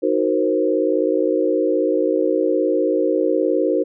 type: chord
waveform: sine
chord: C half-diminished seventh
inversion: first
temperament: equal with one note detuned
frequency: 311.1 / 370 / 466.2 / 526 Hz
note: Eb4 / Gb4 / Bb4 / C5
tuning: 0 / 0 / 0 / +9 cents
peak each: -21 dBFS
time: 0.02-3.84 s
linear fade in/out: 20 ms
effects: none